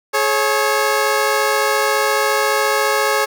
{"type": "tone pair together", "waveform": "15% pulse", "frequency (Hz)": [424.6, 548], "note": ["G#4", "C#5"], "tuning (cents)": [38, -20], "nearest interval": "major third", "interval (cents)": 442, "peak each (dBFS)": -11, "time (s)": [0.13, 3.26], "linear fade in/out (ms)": 20, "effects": []}